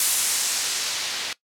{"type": "noise with low-pass filter sweep", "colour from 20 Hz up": "blue", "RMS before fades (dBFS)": -25, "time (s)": [0, 1.33], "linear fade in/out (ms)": 2, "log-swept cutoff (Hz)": [11000, 3600], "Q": 0.97, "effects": ["noise-tail reverb RT60 0.1 s tail -19 dB re dry"]}